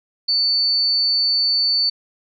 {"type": "tone", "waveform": "sine", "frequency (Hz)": 4500, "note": "C#8", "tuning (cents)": 25, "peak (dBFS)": -15, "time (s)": [0.28, 1.9], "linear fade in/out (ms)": 10, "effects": []}